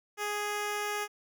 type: tone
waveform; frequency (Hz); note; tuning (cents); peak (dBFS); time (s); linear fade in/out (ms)
10% pulse; 415.3; G#4; 0; -23; 0.17-1.08; 50
effects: none